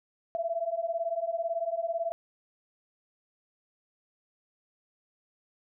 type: beating tone pair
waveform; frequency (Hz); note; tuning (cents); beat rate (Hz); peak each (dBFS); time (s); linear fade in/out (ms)
sine; 659.3 / 677.3; E5 / E5; 0 / +47; 18; -32 / -31; 0.35-2.12; 0
effects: none